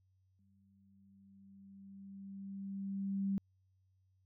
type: tone with exponential growth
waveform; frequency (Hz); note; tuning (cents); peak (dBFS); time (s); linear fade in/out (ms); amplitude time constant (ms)
sine; 196; G3; 0; -31; 0.39-3.38; 0; 650
effects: added 94 Hz sine -70 dBFS peak until 4.25 s